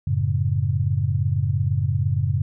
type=chord; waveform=sine; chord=F# minor; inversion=none; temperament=equal; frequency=92.5 / 110 / 138.59 Hz; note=F#2 / A2 / C#3; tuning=0 / 0 / 0 cents; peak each=-23 dBFS; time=0.07-2.42 s; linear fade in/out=5 ms; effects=none